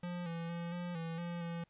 square tone with pitch steps, 176 / 167.3 / 170.6 / 175.7 / 164.9 / 172.4 / 169.2 Hz, F3 / E3 / F3 / F3 / E3 / F3 / E3, +14 / +26 / -40 / +11 / +1 / -22 / +45 cents, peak -39 dBFS, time 0.03-1.64 s, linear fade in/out 5 ms, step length 230 ms, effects pink hiss -75 dBFS RMS until 1.69 s + resampled to 8000 Hz

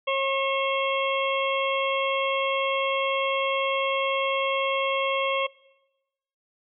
harmonic tone, 542 Hz, C#5, 39 cents flat, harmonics 1 / 2 / 4 / 5 / 6, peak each -25 / -28 / -31 / -32 / -33 dBFS, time 0.07-5.47 s, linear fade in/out 10 ms, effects noise-tail reverb RT60 1.0 s tail -21 dB re dry

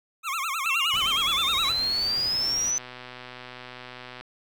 25% pulse tone with vibrato, 1203 Hz, D6, 41 cents sharp, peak -23 dBFS, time 0.23-1.74 s, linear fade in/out 50 ms, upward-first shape sine, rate 9.6 Hz, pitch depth 220 cents each way
sine exponential sweep, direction up, 2637 to 6090 Hz, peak -23 dBFS, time 0.66-2.78 s, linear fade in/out 0 ms
pink noise, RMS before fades -41 dBFS, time 0.93-2.71 s, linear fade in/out 5 ms
click train, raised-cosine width 0.3 ms, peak -24 dBFS, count 321, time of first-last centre 1.65-4.21 s, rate 125 Hz
effects none

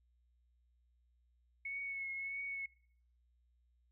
sine tone with vibrato, 2200 Hz, C#7, 14 cents flat, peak -39 dBFS, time 1.65-2.66 s, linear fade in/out 5 ms, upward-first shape triangle, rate 1.6 Hz, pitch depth 31 cents each way, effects noise-tail reverb RT60 0.6 s tail -22 dB re dry + added 60 Hz sine -70 dBFS peak until 3.91 s

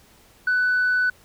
sine tone, 1494 Hz, F#6, 16 cents sharp, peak -16 dBFS, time 0.47-1.1 s, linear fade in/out 5 ms, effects tanh soft clip ceiling -15 dBFS + pink hiss -54 dBFS RMS until 1.24 s

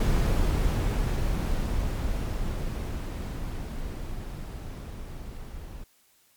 brown noise with level ramp, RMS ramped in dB -22 to -40 dBFS, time 0-5.84 s, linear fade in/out 5 ms, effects white hiss -63 dBFS RMS until 6.36 s + MP3 96 kbps

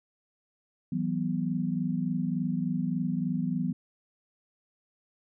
sine chord, E suspended second, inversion none, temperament equal with one note detuned, 164.81 / 188.23 / 246.9 Hz, E3 / F#3 / B3, 0 / +30 / 0 cents, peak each -31 / -31 / -31 dBFS, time 0.92-3.73 s, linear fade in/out 5 ms, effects none

